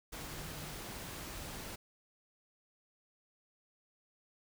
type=tone in noise; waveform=sine; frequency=150.7 Hz; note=D3; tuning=45 cents sharp; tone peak=-50 dBFS; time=0.31-0.74 s; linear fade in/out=10 ms; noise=pink; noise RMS=-45 dBFS; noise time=0.12-1.76 s; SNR=-8 dB; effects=none